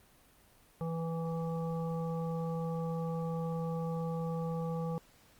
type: harmonic tone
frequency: 164.81 Hz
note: E3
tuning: in tune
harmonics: 1 / 3 / 5 / 7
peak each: -34 / -39 / -45 / -48 dBFS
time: 0.81-4.98 s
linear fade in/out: 0 ms
effects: pink hiss -63 dBFS RMS until 5.39 s + Opus 32 kbps